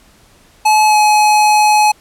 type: tone with pitch glide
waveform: square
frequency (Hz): 857 to 846.2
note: A5 to G#5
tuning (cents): -46 to +32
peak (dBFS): -8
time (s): 0.65-1.92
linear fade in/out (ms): 10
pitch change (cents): -22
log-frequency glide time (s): 0.87-0.96
effects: pink hiss -48 dBFS RMS until 2 s + low-pass 12000 Hz 12 dB/octave